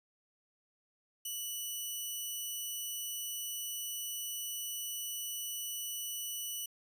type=tone; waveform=5% pulse; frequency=2960 Hz; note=F#7; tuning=in tune; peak=-28 dBFS; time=1.25-6.66 s; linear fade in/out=5 ms; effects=resampled to 32000 Hz